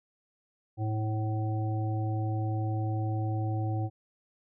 harmonic tone, 108.6 Hz, A2, 22 cents flat, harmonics 1 / 3 / 5 / 7, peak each -28 / -37 / -44 / -39 dBFS, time 0.77-3.9 s, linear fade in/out 50 ms, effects none

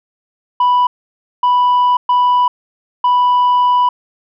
sine tone bursts at uneven times, 987 Hz, B5, 1 cent flat, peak -6 dBFS, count 4, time 0.6-0.87 / 1.43-1.97 / 2.09-2.48 / 3.04-3.89 s, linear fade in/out 5 ms, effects tanh soft clip ceiling -8 dBFS

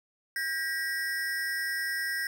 square ring-modulated tone, 1760 Hz, A6, in tune, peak -27 dBFS, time 0.36-2.27 s, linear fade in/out 2 ms, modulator 155 Hz, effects none

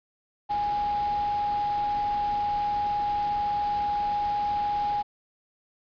sine tone in noise, 825 Hz, G#5, 12 cents flat, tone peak -24 dBFS, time 0.49-5.03 s, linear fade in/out 20 ms, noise pink, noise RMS -41 dBFS, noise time 0.49-5.03 s, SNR +14 dB, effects resampled to 11025 Hz

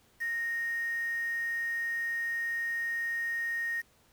sine tone with quantisation, 1858 Hz, A#6, 6 cents flat, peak -30 dBFS, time 0.2-3.82 s, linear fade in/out 20 ms, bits 8, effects pink hiss -65 dBFS RMS until 4.12 s

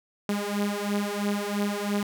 sawtooth beating tone pair, 202.9 / 205.9 Hz, G#3 / G#3, -40 / -15 cents, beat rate 3 Hz, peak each -25 dBFS, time 0.29-2.03 s, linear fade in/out 2 ms, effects none

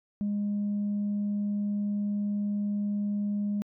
sine tone, 205.2 Hz, G#3, 21 cents flat, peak -25 dBFS, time 0.21-3.62 s, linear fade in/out 0 ms, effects tanh soft clip ceiling -24 dBFS

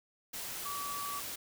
sine tone in noise, 1146 Hz, D6, 43 cents flat, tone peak -38 dBFS, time 0.65-1.2 s, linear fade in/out 10 ms, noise white, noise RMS -41 dBFS, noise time 0.33-1.36 s, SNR 0 dB, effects none

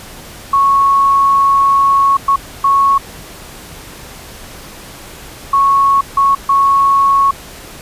sine tone bursts at uneven times, 1104 Hz, C#6, 7 cents flat, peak -7 dBFS, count 6, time 0.53-2.17 / 2.28-2.36 / 2.64-2.98 / 5.53-6.01 / 6.17-6.35 / 6.49-7.31 s, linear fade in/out 5 ms, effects pink hiss -33 dBFS RMS until 7.81 s + resampled to 32000 Hz

